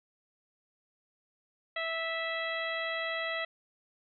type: harmonic tone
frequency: 656 Hz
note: E5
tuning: 9 cents flat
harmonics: 1 / 2 / 3 / 4 / 5 / 6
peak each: -37 / -40 / -35 / -42 / -42 / -45 dBFS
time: 1.76-3.45 s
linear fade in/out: 5 ms
effects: none